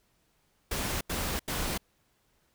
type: noise bursts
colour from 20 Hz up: pink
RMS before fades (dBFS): -32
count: 3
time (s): 0.71-1.778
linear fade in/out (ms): 5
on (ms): 300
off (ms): 84
effects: pink hiss -71 dBFS RMS until 2.54 s